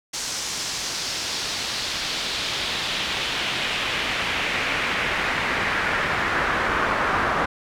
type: noise with band-pass filter sweep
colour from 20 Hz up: brown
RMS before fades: -25 dBFS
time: 0.13-7.46 s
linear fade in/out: 10 ms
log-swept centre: 6400 to 1300 Hz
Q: 1.7
effects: none